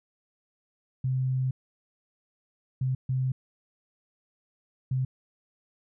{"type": "tone bursts at uneven times", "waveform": "sine", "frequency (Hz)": 130, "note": "C3", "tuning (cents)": -11, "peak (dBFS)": -24, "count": 4, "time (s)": [[1.04, 1.51], [2.81, 2.95], [3.09, 3.32], [4.91, 5.05]], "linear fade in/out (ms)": 5, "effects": []}